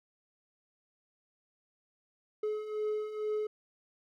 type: beating tone pair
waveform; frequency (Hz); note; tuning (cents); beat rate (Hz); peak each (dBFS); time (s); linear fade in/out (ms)
triangle; 424.5 / 426.7; G#4 / G#4; +38 / +47; 2.2; -37 / -31; 2.43-3.47; 5
effects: none

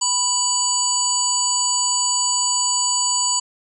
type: harmonic tone with a mistuned harmonic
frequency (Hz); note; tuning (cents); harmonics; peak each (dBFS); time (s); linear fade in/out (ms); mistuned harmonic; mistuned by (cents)
987.8; B5; 0; 1 / 3 / 5 / 7 / 8; -25 / -29 / -24 / -21 / -23; 0.01-3.4; 10; 5; -120
effects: none

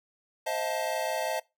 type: chord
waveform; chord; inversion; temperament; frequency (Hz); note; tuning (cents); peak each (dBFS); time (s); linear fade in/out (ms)
square; F dominant seventh; second; equal with one note detuned; 523.3 / 633.1 / 698.5 / 880; C5 / Eb5 / F5 / A5; 0 / +30 / 0 / 0; -37 / -33 / -37 / -35; 0.46-1.4; 10
effects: noise-tail reverb RT60 0.2 s tail -20 dB re dry

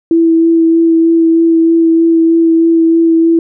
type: tone with vibrato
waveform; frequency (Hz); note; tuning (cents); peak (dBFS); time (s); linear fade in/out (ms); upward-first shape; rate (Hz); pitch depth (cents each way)
sine; 329.6; E4; 0; -5; 0.11-3.39; 2; sine; 3.2; 13
effects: none

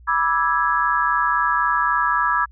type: chord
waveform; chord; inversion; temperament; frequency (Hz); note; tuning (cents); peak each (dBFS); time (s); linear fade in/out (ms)
sine; E dominant seventh; second; equal with one note detuned; 978.7 / 1174.7 / 1318.5 / 1661.2; B5 / D6 / E6 / G#6; -16 / 0 / 0 / 0; -22; 0.07-2.46; 20
effects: added 60 Hz sine -43 dBFS peak until 2.51 s

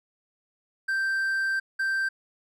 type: tone pair in turn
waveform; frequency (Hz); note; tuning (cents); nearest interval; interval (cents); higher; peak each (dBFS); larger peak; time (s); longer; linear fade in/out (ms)
triangle; 1567 / 1567; G6 / G6; -1 / -1; unison; 0; neither; -22; neither; 0.88-1.6 / 1.79-2.09; first; 10
effects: none

